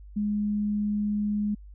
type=tone; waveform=sine; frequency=208 Hz; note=G#3; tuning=3 cents sharp; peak=-24 dBFS; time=0.16-1.55 s; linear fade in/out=10 ms; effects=added 50 Hz sine -43 dBFS peak until 1.74 s